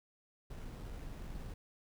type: noise with sample-and-hold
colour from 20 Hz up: brown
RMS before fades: -45 dBFS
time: 0.5-1.54 s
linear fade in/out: 5 ms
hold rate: 4410 Hz
effects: none